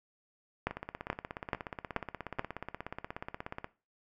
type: two click trains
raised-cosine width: 0.5 ms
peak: -15 / -23 dBFS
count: 5 / 50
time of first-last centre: 0.67-2.394 / 0.71-3.644 s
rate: 2.32 / 16.7 Hz
effects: noise-tail reverb RT60 0.3 s tail -17 dB re dry